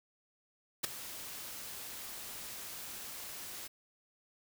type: noise with ADSR envelope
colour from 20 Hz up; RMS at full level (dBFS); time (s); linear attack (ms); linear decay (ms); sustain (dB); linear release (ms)
white; -30; 0.83-3.68; 15; 8; -15; 14
effects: none